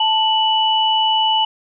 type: tone pair together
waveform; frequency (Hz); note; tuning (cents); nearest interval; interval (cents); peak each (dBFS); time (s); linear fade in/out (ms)
sine; 880 / 2960; A5 / F#7; 0 / 0; octave + major sixth; 2100; -16; 0-1.45; 5
effects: none